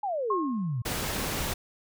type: exponential sweep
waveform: sine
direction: down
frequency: 857 to 112.3 Hz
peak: -27 dBFS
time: 0.03-0.82 s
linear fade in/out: 5 ms
type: tone with exponential decay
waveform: sine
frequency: 1075 Hz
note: C6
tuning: 47 cents sharp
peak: -23 dBFS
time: 0.3-0.86 s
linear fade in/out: 5 ms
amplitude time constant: 120 ms
type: noise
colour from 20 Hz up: pink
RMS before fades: -31 dBFS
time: 0.85-1.54 s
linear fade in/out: 10 ms
effects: none